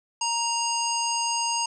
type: harmonic tone with a mistuned harmonic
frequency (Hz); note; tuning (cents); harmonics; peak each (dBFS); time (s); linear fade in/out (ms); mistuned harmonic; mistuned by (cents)
932.3; A#5; 0; 1 / 3 / 5 / 7 / 9; -27 / -31 / -31 / -30 / -35; 0.21-1.66; 5; 5; +77
effects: none